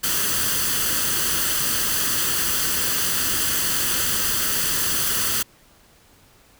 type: noise with comb filter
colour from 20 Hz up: white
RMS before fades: -22 dBFS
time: 0.03-5.43 s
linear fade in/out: 10 ms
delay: 0.65 ms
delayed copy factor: +0.6
effects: pink hiss -54 dBFS RMS until 6.59 s